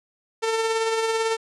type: tone with tremolo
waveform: sawtooth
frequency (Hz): 448.9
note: A4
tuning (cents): +35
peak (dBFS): -16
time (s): 0.42-1.37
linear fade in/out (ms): 20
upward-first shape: sine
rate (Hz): 18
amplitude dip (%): 35
effects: resampled to 22050 Hz + 9-bit